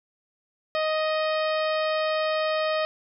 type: harmonic tone with a mistuned harmonic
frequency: 624 Hz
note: D#5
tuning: 5 cents sharp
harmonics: 1 / 2 / 3 / 4 / 5 / 6 / 7 / 8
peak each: -24 / -30 / -34 / -36 / -38 / -40 / -41 / -42 dBFS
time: 0.75-2.85 s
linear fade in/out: 0 ms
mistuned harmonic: 8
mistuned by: +27 cents
effects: none